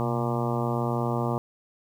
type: harmonic tone with a mistuned harmonic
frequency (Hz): 118.3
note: A#2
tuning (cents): +26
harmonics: 1 / 2 / 3 / 4 / 5 / 6 / 7 / 8 / 9 / 10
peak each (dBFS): -28 / -31 / -33 / -34 / -35 / -36 / -36 / -37 / -38 / -38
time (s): 0-1.38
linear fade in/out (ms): 0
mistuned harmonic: 1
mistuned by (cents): +110
effects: 9-bit